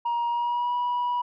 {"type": "tone with pitch glide", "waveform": "sine", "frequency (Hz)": [946, 974.3], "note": ["A#5", "B5"], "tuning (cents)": [25, -24], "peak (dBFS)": -21, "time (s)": [0.05, 1.22], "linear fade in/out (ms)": 10, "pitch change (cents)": 51, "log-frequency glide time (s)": [0.28, 0.74], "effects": ["tanh soft clip ceiling -22 dBFS"]}